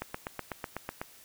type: click train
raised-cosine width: 0.5 ms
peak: -19 dBFS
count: 9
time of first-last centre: 0.02-1.015 s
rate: 8.04 Hz
effects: white hiss -55 dBFS RMS until 1.24 s